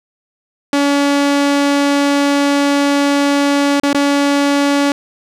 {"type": "tone with dropouts", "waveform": "sawtooth", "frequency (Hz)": 283.8, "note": "C#4", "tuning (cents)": 41, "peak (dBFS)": -7, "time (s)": [0.73, 4.92], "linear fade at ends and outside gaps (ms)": 2, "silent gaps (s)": [[3.799, 3.833], [3.931, 3.946]], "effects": ["low-pass 8000 Hz 12 dB/octave", "8-bit"]}